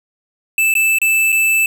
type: tone with dropouts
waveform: square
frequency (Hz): 2637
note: E7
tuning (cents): 0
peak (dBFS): -12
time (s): 0.58-1.66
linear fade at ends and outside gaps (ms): 2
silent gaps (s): 0.74-0.752 / 0.986-1.016 / 1.321-1.325
effects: none